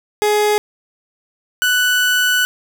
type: tone pair in turn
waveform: 30% pulse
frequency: 419.2 / 1487 Hz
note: G#4 / F#6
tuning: +16 / +8 cents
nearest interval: octave + minor seventh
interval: 2192 cents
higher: second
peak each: -10 dBFS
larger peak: neither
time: 0.22-0.58 / 1.62-2.45 s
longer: second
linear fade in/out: 0 ms
effects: none